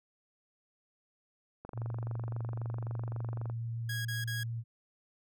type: click train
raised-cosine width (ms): 1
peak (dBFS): -30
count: 45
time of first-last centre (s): 1.65-3.499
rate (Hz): 23.8
type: tone with vibrato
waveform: sine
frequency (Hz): 115.6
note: A#2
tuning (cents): -14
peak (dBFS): -34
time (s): 1.73-4.64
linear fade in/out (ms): 50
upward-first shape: triangle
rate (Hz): 6.9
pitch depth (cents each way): 11
type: tone bursts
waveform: sawtooth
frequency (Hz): 1649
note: G#6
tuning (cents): -13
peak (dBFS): -33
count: 3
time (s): 3.89-4.434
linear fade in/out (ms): 5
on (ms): 160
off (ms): 32
effects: none